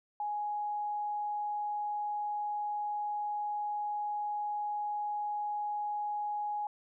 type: tone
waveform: sine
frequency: 833 Hz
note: G#5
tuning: 5 cents sharp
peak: -32 dBFS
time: 0.2-6.67 s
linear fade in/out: 2 ms
effects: none